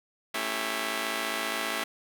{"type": "chord", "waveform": "5% pulse", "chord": "A dominant seventh", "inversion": "none", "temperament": "just", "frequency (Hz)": [220, 275, 330, 396], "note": ["A3", "C#4", "E4", "G4"], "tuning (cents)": [0, -14, 2, 18], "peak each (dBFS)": -25, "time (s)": [0.34, 1.84], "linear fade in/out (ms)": 5, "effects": []}